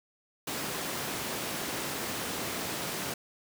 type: high-pass noise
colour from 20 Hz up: pink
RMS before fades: -35 dBFS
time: 0.47-3.14 s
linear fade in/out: 5 ms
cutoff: 170 Hz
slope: 12 dB/octave
effects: none